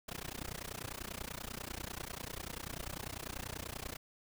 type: noise with amplitude modulation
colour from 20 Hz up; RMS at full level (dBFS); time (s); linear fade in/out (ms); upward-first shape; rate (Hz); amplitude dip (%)
pink; -40; 0.08-3.97; 10; sine; 30.2; 100
effects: none